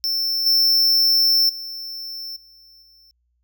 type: tone with level steps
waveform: square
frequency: 5360 Hz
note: E8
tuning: 28 cents sharp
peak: -20 / -14 / -30 / -47 / -50 dBFS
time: 0.04-3.11 s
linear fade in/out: 0 ms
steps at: 0.46 / 1.49 / 2.36 / 2.82 s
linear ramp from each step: 5 ms
effects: added 60 Hz sine -65 dBFS peak until 3.43 s